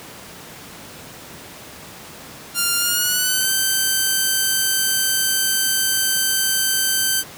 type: tone with pitch glide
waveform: 5% pulse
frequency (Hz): 1396.9 to 1550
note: F6 to G6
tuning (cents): 0 to -20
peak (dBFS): -6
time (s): 2.54-7.24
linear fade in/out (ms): 50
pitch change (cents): +180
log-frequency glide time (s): 2.77-3.51
effects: pink hiss -38 dBFS RMS until 7.37 s + high-pass 100 Hz 12 dB/octave